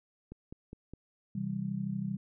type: click train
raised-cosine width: 3 ms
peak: -31 dBFS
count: 4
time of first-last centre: 0.32-0.936 s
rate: 4.87 Hz
type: chord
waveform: sine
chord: C major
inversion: none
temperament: just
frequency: 130.81 / 163.52 / 196.22 Hz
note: C3 / E3 / G3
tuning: 0 / -14 / +2 cents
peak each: -39 / -38 / -34 dBFS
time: 1.35-2.17 s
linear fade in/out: 5 ms
effects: none